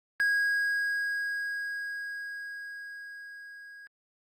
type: tone with level ramp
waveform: triangle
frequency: 1644 Hz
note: G#6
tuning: 18 cents flat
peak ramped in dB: -21 to -44 dBFS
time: 0.2-3.87 s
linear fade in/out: 0 ms
effects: Opus 48 kbps